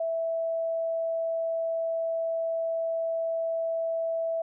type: tone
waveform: sine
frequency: 658 Hz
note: E5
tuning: 3 cents flat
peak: -26 dBFS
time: 0-4.42 s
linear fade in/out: 5 ms
effects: none